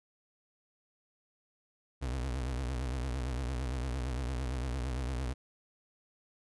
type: tone with vibrato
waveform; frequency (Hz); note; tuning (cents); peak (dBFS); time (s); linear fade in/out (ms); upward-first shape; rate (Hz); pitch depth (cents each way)
35% pulse; 63.6; C2; -48; -31; 2.01-5.34; 20; triangle; 8.8; 160
effects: resampled to 24000 Hz